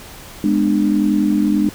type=chord; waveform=sine; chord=G# diminished; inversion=none; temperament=just; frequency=207.7 / 249.2 / 299 Hz; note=G#3 / B3 / D4; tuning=0 / +16 / +31 cents; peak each=-16 / -21 / -16 dBFS; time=0.44-1.69 s; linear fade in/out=2 ms; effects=pink hiss -37 dBFS RMS until 1.74 s